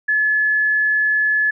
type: tone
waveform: sine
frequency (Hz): 1715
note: A6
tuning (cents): -45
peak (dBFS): -14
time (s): 0.08-1.51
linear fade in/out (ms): 10
effects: none